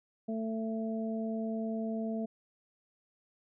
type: harmonic tone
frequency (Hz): 222.4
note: A3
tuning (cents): +19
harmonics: 1 / 2 / 3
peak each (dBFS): -33 / -41 / -40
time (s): 0.28-2.26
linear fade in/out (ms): 10
effects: none